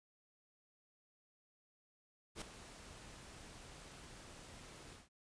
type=noise with ADSR envelope; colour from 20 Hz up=pink; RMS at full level=-43 dBFS; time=2.35-5.09 s; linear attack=66 ms; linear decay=4 ms; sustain=-12 dB; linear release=160 ms; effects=resampled to 22050 Hz